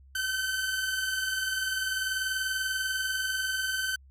sawtooth tone pair together, 1515.7 / 1536 Hz, F#6 / G6, +41 / -36 cents, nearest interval unison, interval 23 cents, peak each -32 / -25 dBFS, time 0.15-3.96 s, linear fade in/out 5 ms, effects added 67 Hz sine -51 dBFS peak until 4.1 s + MP3 64 kbps

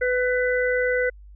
harmonic tone, 499 Hz, B4, 18 cents sharp, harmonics 1 / 3 / 4, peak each -21 / -26 / -27 dBFS, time 0.01-1.1 s, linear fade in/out 10 ms, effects added 50 Hz sine -42 dBFS peak until 1.35 s

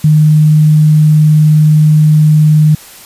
sine tone, 153.2 Hz, D#3, 27 cents flat, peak -3 dBFS, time 0.04-2.75 s, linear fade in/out 5 ms, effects white hiss -34 dBFS RMS until 3.05 s + resampled to 32000 Hz

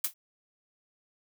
blue noise with exponential decay, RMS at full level -23 dBFS, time 0.04-0.14 s, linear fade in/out 5 ms, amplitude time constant 20 ms, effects none

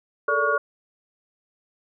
sine tone cluster, 431 / 449.9 / 580 / 1124 / 1432 Hz, A4 / A4 / D5 / C#6 / F6, -36 / +39 / -22 / +24 / +43 cents, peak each -29 / -28 / -26 / -24 / -23 dBFS, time 0.28-0.58 s, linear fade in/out 5 ms, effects none

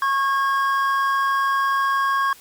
triangle tone pair together, 1096 / 1628.4 Hz, C#6 / G#6, -20 / -35 cents, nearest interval perfect fifth, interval 685 cents, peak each -17 / -22 dBFS, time 0.02-2.33 s, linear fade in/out 2 ms, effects white hiss -47 dBFS RMS until 2.4 s + Opus 48 kbps

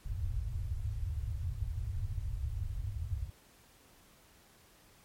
white low-pass noise, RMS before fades -36 dBFS, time 0.05-3.3 s, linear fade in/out 5 ms, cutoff 110 Hz, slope 48 dB/octave, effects pink hiss -62 dBFS RMS until 5.04 s + MP3 64 kbps

